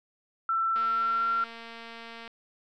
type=tone with pitch glide; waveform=sine; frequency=1339 to 1369.5 Hz; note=E6 to F6; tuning=+27 to -34 cents; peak=-24 dBFS; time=0.49-1.44 s; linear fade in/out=2 ms; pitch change=+39 cents; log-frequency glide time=0.74-1.27 s
type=click train; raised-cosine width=0.3 ms; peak=-28 dBFS; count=350; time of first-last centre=0.76-2.277 s; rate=230 Hz
effects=none